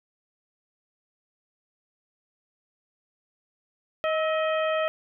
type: harmonic tone with a mistuned harmonic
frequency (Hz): 629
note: D#5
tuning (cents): +19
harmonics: 1 / 2 / 3 / 4 / 5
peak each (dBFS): -24 / -30 / -34 / -36 / -38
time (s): 4.04-4.88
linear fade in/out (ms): 0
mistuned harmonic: 2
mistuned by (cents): +54
effects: none